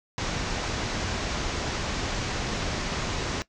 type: low-pass noise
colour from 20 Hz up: pink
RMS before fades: -30 dBFS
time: 0.18-3.42 s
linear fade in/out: 0 ms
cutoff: 6900 Hz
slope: 48 dB/octave
effects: noise-tail reverb RT60 0.1 s tail -18 dB re dry